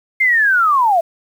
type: linear sweep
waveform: sine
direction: down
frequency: 2131 to 638 Hz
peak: -10 dBFS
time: 0.2-1.01 s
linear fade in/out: 10 ms
effects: 7-bit